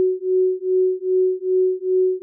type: beating tone pair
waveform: sine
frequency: 370 / 372.5 Hz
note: F#4 / F#4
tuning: 0 / +12 cents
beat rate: 2.5 Hz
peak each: -19 dBFS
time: 0-2.22 s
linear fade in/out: 0 ms
effects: none